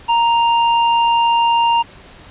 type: tone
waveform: square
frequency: 932.3 Hz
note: A#5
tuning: in tune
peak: -12 dBFS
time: 0.08-1.83 s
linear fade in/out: 20 ms
effects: pink hiss -41 dBFS RMS until 2.3 s + resampled to 8000 Hz